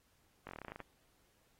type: slowing click train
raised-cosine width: 0.5 ms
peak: -30 dBFS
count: 12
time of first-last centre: 0.47-0.803 s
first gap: 20 ms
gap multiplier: 1.08
effects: pink hiss -73 dBFS RMS until 1.59 s + AAC 48 kbps